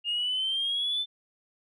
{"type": "exponential sweep", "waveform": "sine", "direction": "up", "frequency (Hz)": [2823, 3547], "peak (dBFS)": -25, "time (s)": [0.04, 1.06], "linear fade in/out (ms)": 50, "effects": ["tanh soft clip ceiling -22 dBFS"]}